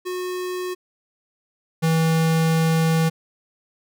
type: tone pair in turn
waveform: square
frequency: 364 / 162.14 Hz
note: F#4 / E3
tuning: -28 / -28 cents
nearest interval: octave + major second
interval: 1400 cents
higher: first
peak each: -26 / -17 dBFS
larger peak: second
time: 0.05-0.75 / 1.82-3.1 s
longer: second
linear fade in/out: 20 ms
effects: none